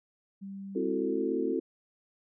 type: tone with pitch glide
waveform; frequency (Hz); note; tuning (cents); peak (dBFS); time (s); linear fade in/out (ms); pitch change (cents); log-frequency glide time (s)
sine; 196 to 222.6; G3 to A3; 0 to +20; -38; 0.41-1.54; 20; +220; 0.89-1.34
type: chord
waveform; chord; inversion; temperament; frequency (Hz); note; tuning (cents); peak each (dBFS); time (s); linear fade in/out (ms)
sine; F# half-diminished seventh; second; just; 266.4 / 333 / 370 / 444; C4 / E4 / F#4 / A4; +31 / +18 / 0 / +16; -33; 0.75-1.6; 10
effects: none